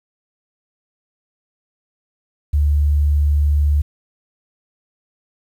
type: tone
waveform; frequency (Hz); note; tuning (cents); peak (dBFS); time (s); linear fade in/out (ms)
sine; 73.2; D2; -5; -12; 2.53-3.82; 10
effects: 8-bit